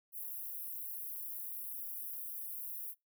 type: high-pass noise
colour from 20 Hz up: white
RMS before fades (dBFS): -43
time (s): 0.12-2.95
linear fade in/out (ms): 50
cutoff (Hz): 11000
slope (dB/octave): 48
effects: noise-tail reverb RT60 0.2 s tail -24 dB re dry